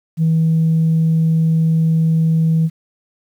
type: tone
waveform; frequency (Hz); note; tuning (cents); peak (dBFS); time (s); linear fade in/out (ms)
sine; 161.6; E3; -34; -10; 0.17-2.7; 50
effects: tanh soft clip ceiling -8 dBFS + 8-bit